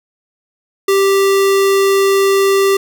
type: tone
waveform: square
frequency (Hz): 392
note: G4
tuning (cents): 0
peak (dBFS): -10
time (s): 0.88-2.77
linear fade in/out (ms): 5
effects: none